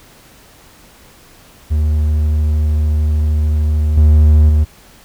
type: tone with level steps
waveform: triangle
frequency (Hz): 76.1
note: D#2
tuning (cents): -38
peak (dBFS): -9 / -3 / -6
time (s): 1.7-4.65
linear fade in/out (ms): 20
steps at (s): 3.97 / 4.49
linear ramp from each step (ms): 2
effects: pink hiss -44 dBFS RMS until 5.04 s